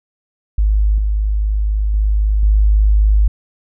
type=tone with level steps; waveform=sine; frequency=51.91 Hz; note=G#1; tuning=in tune; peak=-10 / -13 / -11 / -8 dBFS; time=0.58-3.28 s; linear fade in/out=5 ms; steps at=0.98 / 1.94 / 2.43 s; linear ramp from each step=2 ms; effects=none